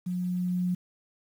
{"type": "tone with level ramp", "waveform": "sine", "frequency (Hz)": 180, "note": "F#3", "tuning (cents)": -47, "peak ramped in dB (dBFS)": [-28, -24], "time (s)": [0.06, 0.75], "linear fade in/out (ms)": 10, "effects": ["9-bit"]}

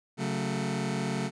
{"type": "chord", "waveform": "sawtooth", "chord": "F# minor", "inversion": "second", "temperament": "just", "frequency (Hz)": [138.75, 185, 222], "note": ["C#3", "F#3", "A3"], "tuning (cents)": [2, 0, 16], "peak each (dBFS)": -29, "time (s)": [0.17, 1.31], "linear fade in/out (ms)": 50, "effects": ["resampled to 22050 Hz"]}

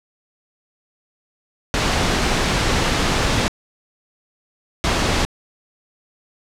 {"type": "noise bursts at uneven times", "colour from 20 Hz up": "pink", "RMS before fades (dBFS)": -18, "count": 2, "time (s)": [[1.74, 3.48], [4.84, 5.25]], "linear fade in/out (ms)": 0, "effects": ["low-pass 6000 Hz 12 dB/octave"]}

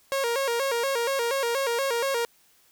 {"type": "tone with vibrato", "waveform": "sawtooth", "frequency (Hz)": 506, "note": "B4", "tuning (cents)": 42, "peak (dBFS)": -20, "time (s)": [0.12, 2.25], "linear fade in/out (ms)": 0, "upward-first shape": "square", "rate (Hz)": 4.2, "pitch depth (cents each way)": 130, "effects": ["white hiss -61 dBFS RMS until 2.71 s"]}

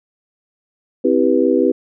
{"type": "chord", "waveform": "sine", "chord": "C major seventh", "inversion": "none", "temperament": "just", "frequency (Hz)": [261.6, 327, 392.4, 490.5], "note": ["C4", "E4", "G4", "B4"], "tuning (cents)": [0, -14, 2, -12], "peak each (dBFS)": -17, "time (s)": [1.04, 1.72], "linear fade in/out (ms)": 10, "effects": []}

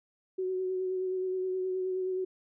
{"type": "tone with vibrato", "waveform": "sine", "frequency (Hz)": 372.3, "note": "F#4", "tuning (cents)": 11, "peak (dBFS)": -29, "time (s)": [0.38, 2.25], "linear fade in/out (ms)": 10, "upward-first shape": "sine", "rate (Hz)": 9.5, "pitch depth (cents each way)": 20, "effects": []}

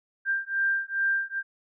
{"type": "beating tone pair", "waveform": "sine", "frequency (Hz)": [1584, 1586.4], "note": ["G6", "G6"], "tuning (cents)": [18, 20], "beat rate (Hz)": 2.4, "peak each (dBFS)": -27, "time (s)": [0.25, 1.43], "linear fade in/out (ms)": 50, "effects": []}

